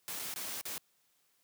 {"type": "noise with dropouts", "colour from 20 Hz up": "white", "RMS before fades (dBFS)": -40, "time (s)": [0.08, 0.78], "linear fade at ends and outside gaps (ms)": 0, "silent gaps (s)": [[0.192, 0.196], [0.34, 0.36], [0.612, 0.654]], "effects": ["white hiss -73 dBFS RMS until 1.43 s", "high-pass 100 Hz 12 dB/octave"]}